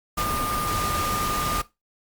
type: tone in noise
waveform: sine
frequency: 1209 Hz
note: D6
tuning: 50 cents sharp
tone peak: -26 dBFS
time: 0.17-1.62 s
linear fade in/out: 10 ms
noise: pink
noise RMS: -28 dBFS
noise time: 0.17-1.62 s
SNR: -1 dB
effects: noise-tail reverb RT60 0.2 s tail -17 dB re dry + Opus 48 kbps